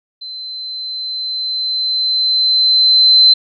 sine tone with level ramp, 4070 Hz, C8, 49 cents flat, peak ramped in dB -26 to -4 dBFS, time 0.21-3.34 s, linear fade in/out 10 ms, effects none

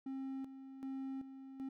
triangle tone with tremolo, 267.4 Hz, C4, 38 cents sharp, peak -38 dBFS, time 0.06-1.69 s, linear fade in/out 5 ms, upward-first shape square, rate 1.3 Hz, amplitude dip 65%, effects none

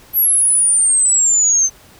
sine exponential sweep, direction down, 11840 to 6160 Hz, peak -10 dBFS, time 0.13-1.7 s, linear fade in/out 50 ms, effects pink hiss -45 dBFS RMS until 1.99 s

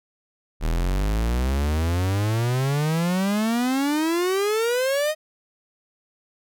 45% pulse exponential sweep, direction up, 38.2 to 630 Hz, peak -20 dBFS, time 0.6-5.15 s, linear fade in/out 50 ms, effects none

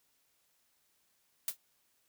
blue noise with exponential decay, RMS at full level -29 dBFS, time 1.48-1.57 s, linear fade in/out 2 ms, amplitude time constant 18 ms, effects white hiss -74 dBFS RMS until 2.08 s

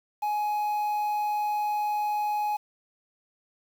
triangle tone with quantisation, 838 Hz, G#5, 15 cents sharp, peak -23 dBFS, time 0.22-2.57 s, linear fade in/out 10 ms, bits 8, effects none

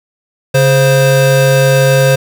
square tone pair together, 138.12 / 526 Hz, C#3 / C5, -6 / +9 cents, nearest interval octave + major seventh, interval 2315 cents, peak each -10 dBFS, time 0.54-2.16 s, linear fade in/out 10 ms, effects none

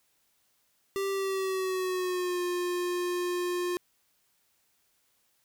square tone with pitch glide, 392 to 355.3 Hz, G4 to F4, 0 to +30 cents, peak -29 dBFS, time 0.96-3.77 s, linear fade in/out 0 ms, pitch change -170 cents, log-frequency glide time 1.1-2.42 s, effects white hiss -71 dBFS RMS until 5.44 s

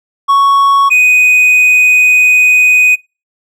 triangle tone pair in turn, 1111 / 2494 Hz, C#6 / D#7, +4 / +3 cents, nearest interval octave + major second, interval 1399 cents, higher second, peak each -3 dBFS, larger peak neither, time 0.28-0.9 / 0.9-2.96 s, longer second, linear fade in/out 20 ms, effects noise-tail reverb RT60 0.3 s tail -26 dB re dry

